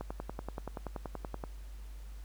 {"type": "click train", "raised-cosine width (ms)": 1, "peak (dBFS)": -24, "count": 16, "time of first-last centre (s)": [0.01, 1.439], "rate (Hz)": 10.5, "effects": ["added 50 Hz sine -43 dBFS peak until 2.24 s", "pink hiss -61 dBFS RMS until 2.24 s"]}